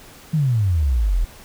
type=exponential sweep; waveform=sine; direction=down; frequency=164.81 to 38.15 Hz; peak=-15 dBFS; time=0.33-1.25 s; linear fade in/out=10 ms; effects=pink hiss -44 dBFS RMS until 1.44 s